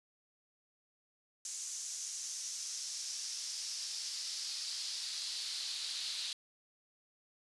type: noise with high-pass filter sweep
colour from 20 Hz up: brown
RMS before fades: -41 dBFS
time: 1.45-6.33 s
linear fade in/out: 2 ms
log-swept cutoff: 6600 to 4000 Hz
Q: 3.4
effects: resampled to 24000 Hz